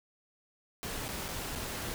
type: noise with dropouts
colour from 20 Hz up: pink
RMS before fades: -38 dBFS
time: 0.83-1.94 s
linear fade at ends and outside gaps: 0 ms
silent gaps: 1.082-1.088 / 1.282-1.287 / 1.552-1.557 s
effects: none